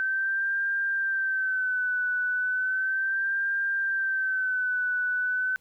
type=tone with vibrato; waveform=sine; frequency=1539 Hz; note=G6; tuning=32 cents flat; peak=-24 dBFS; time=0-5.56 s; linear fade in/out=0 ms; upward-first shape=sine; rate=0.35 Hz; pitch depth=59 cents each way; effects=pink hiss -67 dBFS RMS until 5.6 s